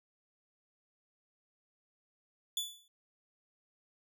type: tone with exponential decay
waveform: sawtooth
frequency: 3461 Hz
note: A7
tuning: 29 cents flat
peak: -27 dBFS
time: 2.57-2.88 s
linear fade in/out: 2 ms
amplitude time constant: 66 ms
effects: none